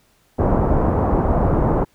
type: low-pass noise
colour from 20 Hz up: pink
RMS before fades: -17 dBFS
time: 0.38-1.85 s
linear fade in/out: 20 ms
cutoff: 1000 Hz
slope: 24 dB/octave
effects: pink hiss -59 dBFS RMS until 1.94 s